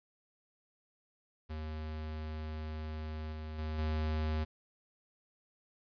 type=tone with level steps; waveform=square; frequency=77.78 Hz; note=D#2; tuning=in tune; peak=-39 / -41 / -36 / -32 dBFS; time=1.49-4.45 s; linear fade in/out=20 ms; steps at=3.32 / 3.58 / 3.78 s; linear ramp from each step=10 ms; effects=resampled to 11025 Hz + 11-bit